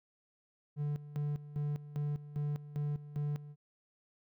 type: tone with tremolo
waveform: triangle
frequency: 146.83 Hz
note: D3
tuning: in tune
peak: -30 dBFS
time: 0.76-3.56 s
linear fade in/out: 50 ms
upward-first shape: square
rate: 2.5 Hz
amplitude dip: 80%
effects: none